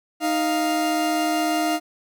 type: tone pair together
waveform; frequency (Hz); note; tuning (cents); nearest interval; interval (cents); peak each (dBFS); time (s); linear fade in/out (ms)
40% pulse; 311.1 / 698.5; D#4 / F5; 0 / 0; octave + major second; 1400; -22; 0.2-1.8; 50
effects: none